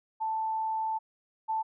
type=tone pair in turn; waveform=sine; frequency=882 / 882 Hz; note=A5 / A5; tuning=+4 / +4 cents; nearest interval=unison; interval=0 cents; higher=neither; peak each=-28 / -27 dBFS; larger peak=second; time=0.2-0.99 / 1.48-1.63 s; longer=first; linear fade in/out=20 ms; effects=none